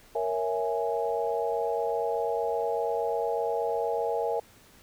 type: chord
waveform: sine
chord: A# half-diminished seventh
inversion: none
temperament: equal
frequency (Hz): 466.2 / 554.4 / 659.3 / 830.6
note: A#4 / C#5 / E5 / G#5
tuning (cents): 0 / 0 / 0 / 0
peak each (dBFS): -29 / -34 / -32 / -32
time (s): 0.15-4.4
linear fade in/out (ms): 5
effects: pink hiss -56 dBFS RMS until 4.82 s